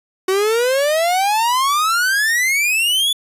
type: exponential sweep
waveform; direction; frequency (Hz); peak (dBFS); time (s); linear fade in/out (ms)
45% pulse; up; 370.9 to 3492; -14; 0.28-3.13; 5
effects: resampled to 32000 Hz

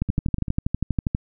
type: two click trains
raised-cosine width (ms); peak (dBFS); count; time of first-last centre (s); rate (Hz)
5; -9 / -15; 15 / 5; 0.02-1.149 / 0.09-0.482; 12.4 / 10.2
effects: none

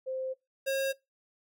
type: tone pair in turn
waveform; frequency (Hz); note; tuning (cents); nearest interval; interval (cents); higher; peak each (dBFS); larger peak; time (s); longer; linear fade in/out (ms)
sine / square; 522 / 540.6; C5 / C#5; -4 / -44; minor second; 60; second; -32 / -28; second; 0.06-0.34 / 0.66-0.93; first; 20
effects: noise-tail reverb RT60 0.2 s tail -21 dB re dry

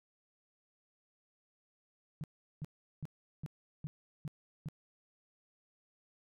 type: tone bursts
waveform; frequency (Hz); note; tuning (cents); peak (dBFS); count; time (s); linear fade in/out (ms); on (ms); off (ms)
sine; 150.7; D3; +45; -37; 7; 2.21-4.686; 0; 28; 380
effects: none

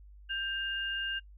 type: tone pair together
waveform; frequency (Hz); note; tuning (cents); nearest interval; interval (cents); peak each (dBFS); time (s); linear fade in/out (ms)
sine; 1580.4 / 2818; G6 / F7; +14 / +15; minor seventh; 1001; -35 / -34; 0.29-1.2; 20
effects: noise-tail reverb RT60 0.1 s tail -23 dB re dry + added 50 Hz sine -50 dBFS peak until 1.37 s

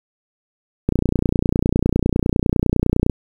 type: click train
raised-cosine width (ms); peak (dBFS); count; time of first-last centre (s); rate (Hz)
3; -3; 67; 0.89-3.097; 29.9
effects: 7-bit

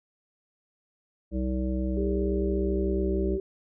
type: harmonic tone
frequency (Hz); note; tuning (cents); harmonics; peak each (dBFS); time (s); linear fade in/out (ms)
63.9; C2; -40; 1 / 3 / 5 / 7 / 9; -28 / -31 / -32 / -43 / -38; 1.31-3.39; 50
type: tone with pitch glide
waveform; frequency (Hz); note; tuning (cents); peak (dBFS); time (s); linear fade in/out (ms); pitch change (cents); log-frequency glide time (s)
sine; 399.3 to 384.8; G4 to G4; +32 to -32; -28; 1.97-3.4; 2; -64; 2.28-3.13
effects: none

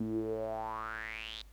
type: tone with band-pass filter sweep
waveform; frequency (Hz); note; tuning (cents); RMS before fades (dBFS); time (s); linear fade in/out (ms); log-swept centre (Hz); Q
sawtooth; 110; A2; 0; -38; 0-1.42; 5; 240 to 3900; 7.3
effects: added 50 Hz sine -53 dBFS peak until 1.52 s + pink hiss -66 dBFS RMS until 1.52 s

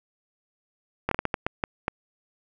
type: slowing click train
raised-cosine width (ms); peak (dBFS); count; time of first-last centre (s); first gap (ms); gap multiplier
0.5; -9; 9; 1.09-1.881; 23; 1.4
effects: none

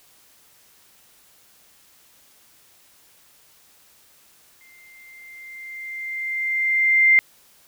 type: tone with exponential growth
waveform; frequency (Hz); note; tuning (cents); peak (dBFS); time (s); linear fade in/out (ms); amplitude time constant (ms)
sine; 2093; C7; 0; -10; 4.61-7.19; 0; 560
effects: white hiss -55 dBFS RMS until 7.67 s

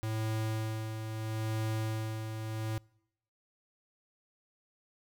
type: tone with tremolo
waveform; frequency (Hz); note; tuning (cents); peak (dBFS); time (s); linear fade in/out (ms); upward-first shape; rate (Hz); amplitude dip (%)
square; 110; A2; 0; -31; 0.03-2.78; 0; sine; 0.76; 50
effects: noise-tail reverb RT60 0.8 s tail -26 dB re dry

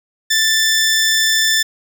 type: tone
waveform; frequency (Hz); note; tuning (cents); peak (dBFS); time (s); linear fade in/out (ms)
15% pulse; 1767; A6; +7; -6; 0.3-1.63; 10
effects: none

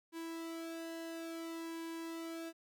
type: tone with flanger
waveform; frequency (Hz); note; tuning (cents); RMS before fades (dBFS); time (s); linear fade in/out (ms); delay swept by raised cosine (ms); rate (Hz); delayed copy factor
sawtooth; 329.6; E4; 0; -44; 0.12-2.53; 50; 1.6 to 2.18; 0.58; -0.75
effects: none

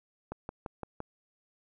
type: click train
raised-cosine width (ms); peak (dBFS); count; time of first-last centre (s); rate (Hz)
1; -23; 5; 0.32-1.004; 5.85
effects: none

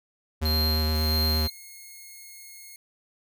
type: tone with vibrato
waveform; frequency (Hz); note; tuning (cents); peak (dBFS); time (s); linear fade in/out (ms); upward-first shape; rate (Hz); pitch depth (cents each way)
square; 77.6; D#2; -4; -24; 0.41-1.48; 20; square; 8.5; 14
type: tone with tremolo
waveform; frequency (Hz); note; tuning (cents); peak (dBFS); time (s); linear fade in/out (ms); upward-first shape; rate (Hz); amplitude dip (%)
square; 4186; C8; 0; -25; 0.45-1.5; 5; sine; 1.6; 50
type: tone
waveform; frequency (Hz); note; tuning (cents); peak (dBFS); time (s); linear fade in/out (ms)
5% pulse; 2163; C#7; -43; -33; 0.95-2.76; 2
effects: none

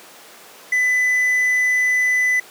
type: tone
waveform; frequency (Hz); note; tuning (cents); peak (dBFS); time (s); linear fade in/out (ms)
triangle; 2000; B6; +21; -13; 0.72-2.4; 5
effects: pink hiss -42 dBFS RMS until 2.5 s + high-pass 400 Hz 12 dB/octave

